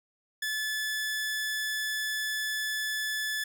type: tone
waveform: sawtooth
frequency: 1730 Hz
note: A6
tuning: 30 cents flat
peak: -26 dBFS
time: 0.42-3.44 s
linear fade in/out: 5 ms
effects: none